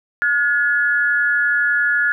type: tone pair together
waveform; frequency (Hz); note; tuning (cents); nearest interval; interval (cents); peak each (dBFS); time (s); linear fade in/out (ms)
sine; 1436.8 / 1705; F6 / G#6; +49 / +45; minor third; 296; -17; 0.22-2.12; 0
effects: none